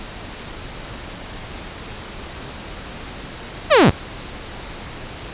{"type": "linear sweep", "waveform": "sawtooth", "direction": "down", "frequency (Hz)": [672, 49], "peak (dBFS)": -5, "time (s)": [3.7, 3.91], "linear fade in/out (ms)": 20, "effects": ["pink hiss -33 dBFS RMS until 5.33 s", "resampled to 8000 Hz"]}